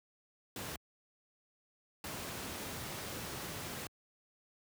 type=noise bursts at uneven times; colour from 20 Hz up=pink; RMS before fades=-42 dBFS; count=2; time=0.56-0.76 / 2.04-3.87 s; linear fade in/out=2 ms; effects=high-pass 80 Hz 12 dB/octave